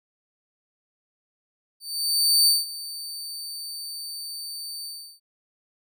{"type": "tone with ADSR envelope", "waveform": "sawtooth", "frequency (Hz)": 4577, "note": "D8", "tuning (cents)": -45, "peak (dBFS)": -12, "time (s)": [1.8, 5.2], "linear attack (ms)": 670, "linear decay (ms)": 180, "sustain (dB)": -18, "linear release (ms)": 350, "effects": []}